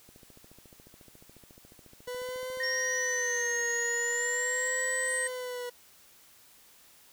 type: click train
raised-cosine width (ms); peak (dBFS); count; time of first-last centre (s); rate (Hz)
2; -40; 36; 0.09-2.572; 14.1
type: tone with vibrato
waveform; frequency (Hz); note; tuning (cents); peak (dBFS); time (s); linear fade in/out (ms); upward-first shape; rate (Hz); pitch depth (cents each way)
40% pulse; 493.9; B4; 0; -34; 2.07-5.7; 10; sine; 0.43; 68
type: tone with pitch glide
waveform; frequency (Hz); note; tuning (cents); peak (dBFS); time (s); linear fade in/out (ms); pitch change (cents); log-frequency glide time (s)
sine; 1858 to 1881.8; A#6 to A#6; -6 to +16; -30; 2.6-5.27; 2; +22; 3.07-5.11
type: linear sweep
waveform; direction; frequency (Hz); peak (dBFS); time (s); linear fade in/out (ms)
sine; up; 5500 to 8300; -33; 2.63-5.28; 5
effects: white hiss -58 dBFS RMS until 7.12 s